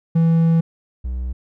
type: tone pair in turn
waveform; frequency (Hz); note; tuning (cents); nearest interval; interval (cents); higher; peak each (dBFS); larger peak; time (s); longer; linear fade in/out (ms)
triangle; 164.81 / 62.52; E3 / B1; 0 / +22; octave + perfect fourth; 1678; first; -10 / -20; first; 0.15-0.61 / 1.04-1.33; first; 10
effects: none